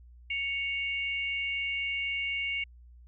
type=tone pair together; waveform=sine; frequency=2218 / 2794 Hz; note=C#7 / F7; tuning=0 / 0 cents; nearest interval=major third; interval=400 cents; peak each=-31 / -34 dBFS; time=0.3-2.64 s; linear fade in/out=5 ms; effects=added 60 Hz sine -50 dBFS peak until 3.07 s